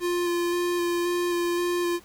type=tone with vibrato; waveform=square; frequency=349.2 Hz; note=F4; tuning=in tune; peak=-24 dBFS; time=0-2 s; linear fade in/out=50 ms; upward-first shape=square; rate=1.9 Hz; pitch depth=11 cents each way; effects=pink hiss -53 dBFS RMS until 2.04 s